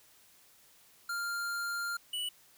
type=tone pair in turn; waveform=square; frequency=1396.9 / 2953 Hz; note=F6 / F#7; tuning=0 / -4 cents; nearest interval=octave + minor second; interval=1296 cents; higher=second; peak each=-34 / -34 dBFS; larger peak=neither; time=1.09-1.97 / 2.13-2.29 s; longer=first; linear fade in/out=5 ms; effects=white hiss -62 dBFS RMS until 2.57 s